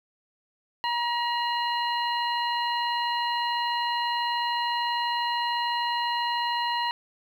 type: harmonic tone with a mistuned harmonic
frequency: 953 Hz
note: A#5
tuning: 38 cents sharp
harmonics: 1 / 2 / 3 / 4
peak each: -26 / -33 / -33 / -35 dBFS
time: 0.84-6.91 s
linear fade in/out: 0 ms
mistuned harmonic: 4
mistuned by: +130 cents
effects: 9-bit